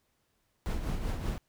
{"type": "noise with tremolo", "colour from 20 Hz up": "brown", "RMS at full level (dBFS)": -30, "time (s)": [0.66, 1.38], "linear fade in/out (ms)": 0, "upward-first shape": "triangle", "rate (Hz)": 5.2, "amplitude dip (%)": 60, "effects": ["pink hiss -75 dBFS RMS until 1.48 s"]}